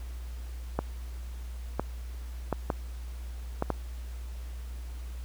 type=clicks; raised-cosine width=1 ms; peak=-13 dBFS; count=6; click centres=0.79 / 1.796 / 2.527 / 2.702 / 3.624 / 3.703 s; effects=added 60 Hz sine -36 dBFS peak until 5.24 s + pink hiss -54 dBFS RMS until 5.24 s